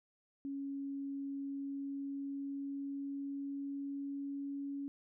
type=tone with pitch glide; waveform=sine; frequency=277.2 to 280.1 Hz; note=C#4 to C#4; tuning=0 to +18 cents; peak=-38 dBFS; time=0.45-4.88 s; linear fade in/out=0 ms; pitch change=+18 cents; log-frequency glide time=1.35-4.59 s; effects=none